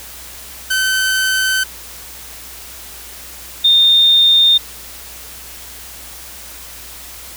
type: tone pair in turn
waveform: sawtooth / sine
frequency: 1531 / 3641 Hz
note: G6 / A#7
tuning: -41 / -41 cents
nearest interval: octave + minor third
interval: 1500 cents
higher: second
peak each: -10 / -7 dBFS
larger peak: second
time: 0.7-1.64 / 3.64-4.58 s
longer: neither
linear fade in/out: 10 ms
effects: added 60 Hz sine -42 dBFS peak until 7.36 s + white hiss -34 dBFS RMS until 7.36 s